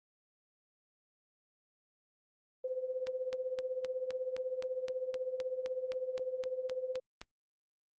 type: tone with tremolo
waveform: sine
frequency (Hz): 513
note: C5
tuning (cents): -34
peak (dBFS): -31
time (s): 2.64-7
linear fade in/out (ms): 5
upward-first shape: triangle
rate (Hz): 16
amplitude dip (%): 80
type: click train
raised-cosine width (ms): 0.2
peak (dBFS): -26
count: 17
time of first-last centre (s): 3.07-7.215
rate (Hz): 3.86
effects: Opus 32 kbps